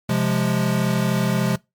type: chord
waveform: square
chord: F minor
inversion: second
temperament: equal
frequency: 130.81 / 174.61 / 207.7 Hz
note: C3 / F3 / Ab3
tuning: 0 / 0 / 0 cents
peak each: -23 dBFS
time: 0.09-1.56 s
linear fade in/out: 5 ms
effects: noise-tail reverb RT60 0.2 s tail -22 dB re dry + MP3 96 kbps